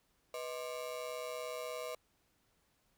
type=ring-modulated tone; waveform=35% pulse; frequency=562 Hz; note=C#5; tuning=24 cents sharp; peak=-35 dBFS; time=0.34-1.95 s; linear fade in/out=2 ms; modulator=68.4 Hz; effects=pink hiss -75 dBFS RMS until 2.97 s